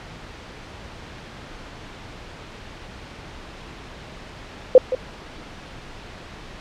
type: tone with echo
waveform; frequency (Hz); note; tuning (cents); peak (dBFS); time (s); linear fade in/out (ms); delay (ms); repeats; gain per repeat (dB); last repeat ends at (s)
sine; 512; C5; -38; -4; 4.75-4.78; 2; 170; 1; -14; 4.95
effects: pink hiss -39 dBFS RMS until 6.6 s + low-pass 4000 Hz 12 dB/octave